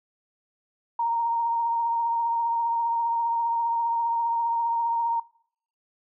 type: tone with vibrato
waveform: sine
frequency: 930 Hz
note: A#5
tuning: 4 cents flat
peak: -22 dBFS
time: 0.99-5.2 s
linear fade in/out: 5 ms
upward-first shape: sine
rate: 15 Hz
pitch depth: 20 cents each way
effects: noise-tail reverb RT60 0.6 s tail -22 dB re dry